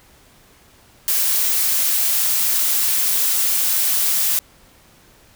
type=noise; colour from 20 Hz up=blue; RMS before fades=-18 dBFS; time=1.08-4.39 s; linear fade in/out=0 ms; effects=pink hiss -51 dBFS RMS until 5.35 s